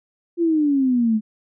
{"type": "exponential sweep", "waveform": "sine", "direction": "down", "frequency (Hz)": [348.2, 211.6], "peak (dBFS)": -15, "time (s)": [0.37, 1.21], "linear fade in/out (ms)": 50, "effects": []}